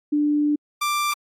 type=tone pair in turn; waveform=sine / sawtooth; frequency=295.5 / 1180 Hz; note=D4 / D6; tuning=+11 / +8 cents; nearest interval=2 octaves; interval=2397 cents; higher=second; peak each=-17 dBFS; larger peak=neither; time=0.12-0.56 / 0.81-1.14 s; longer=first; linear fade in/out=10 ms; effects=AAC 48 kbps